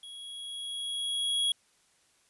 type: tone with level ramp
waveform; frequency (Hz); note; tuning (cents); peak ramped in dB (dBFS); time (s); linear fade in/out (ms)
square; 3322; G#7; 0; -44 to -25; 0.03-1.52; 2
effects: white hiss -67 dBFS RMS until 2.29 s + resampled to 24000 Hz